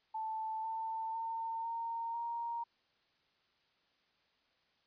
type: tone with pitch steps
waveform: sine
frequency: 880 / 893.3 / 906.8 / 920.6 / 934.5 Hz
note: A5 / A5 / A#5 / A#5 / A#5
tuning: 0 / +26 / -48 / -22 / +4 cents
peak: -36 dBFS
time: 0.14-2.64 s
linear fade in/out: 10 ms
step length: 500 ms
effects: white hiss -74 dBFS RMS until 4.86 s + resampled to 11025 Hz